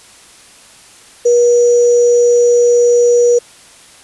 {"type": "tone with sample-and-hold", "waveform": "sine", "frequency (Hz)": 480.7, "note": "B4", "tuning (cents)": -47, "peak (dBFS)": -6, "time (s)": [1.25, 3.39], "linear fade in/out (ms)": 10, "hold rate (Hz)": 6300, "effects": ["white hiss -41 dBFS RMS until 4.03 s", "resampled to 24000 Hz"]}